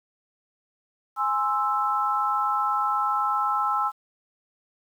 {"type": "chord", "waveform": "sine", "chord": "Ab augmented", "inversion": "none", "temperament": "equal", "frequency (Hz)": [830.6, 1046.5, 1318.5], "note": ["Ab5", "C6", "E6"], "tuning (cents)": [0, 0, 0], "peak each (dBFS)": [-27, -28, -24], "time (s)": [1.16, 3.92], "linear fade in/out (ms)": 50, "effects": ["9-bit"]}